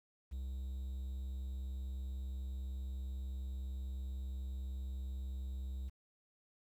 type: tone with quantisation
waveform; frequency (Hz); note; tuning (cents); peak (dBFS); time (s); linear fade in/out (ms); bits
triangle; 65.5; C2; +2; -37; 0.31-5.9; 20; 11
effects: none